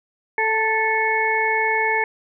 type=harmonic tone with a mistuned harmonic; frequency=439.1 Hz; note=A4; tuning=4 cents flat; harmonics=1 / 2 / 4 / 5; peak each=-25 / -22 / -23 / -22 dBFS; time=0.38-2.04 s; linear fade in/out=2 ms; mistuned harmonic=2; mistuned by=+16 cents; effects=none